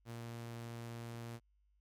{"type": "tone", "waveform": "sawtooth", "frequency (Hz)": 117, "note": "A#2", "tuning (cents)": 7, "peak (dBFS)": -40, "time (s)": [0.05, 1.4], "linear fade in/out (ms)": 50, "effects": ["added 50 Hz sine -70 dBFS peak until 1.8 s", "MP3 96 kbps"]}